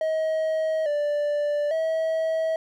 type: tone with pitch steps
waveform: triangle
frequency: 634 / 587 / 644 Hz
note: D#5 / D5 / E5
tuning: +32 / -1 / -41 cents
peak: -20 dBFS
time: 0.01-2.56 s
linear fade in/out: 2 ms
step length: 850 ms
effects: none